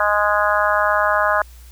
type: harmonic tone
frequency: 207.7 Hz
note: G#3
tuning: in tune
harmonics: 3 / 4 / 5 / 6 / 7 / 8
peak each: -20 / -24 / -21 / -21 / -22 / -23 dBFS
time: 0-1.42 s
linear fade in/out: 2 ms
effects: added 60 Hz sine -39 dBFS peak until 1.71 s + white hiss -50 dBFS RMS until 1.71 s